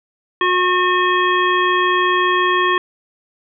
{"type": "harmonic tone", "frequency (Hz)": 362.7, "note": "F#4", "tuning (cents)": -34, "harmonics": [1, 3, 5, 7, 9], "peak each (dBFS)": [-19, -16, -19, -26, -25], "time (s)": [0.41, 2.78], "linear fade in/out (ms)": 2, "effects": []}